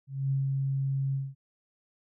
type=tone with ADSR envelope; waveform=sine; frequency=136.1 Hz; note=C#3; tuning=31 cents flat; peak=-24 dBFS; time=0.07-1.35 s; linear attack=240 ms; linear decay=150 ms; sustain=-2 dB; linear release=210 ms; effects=none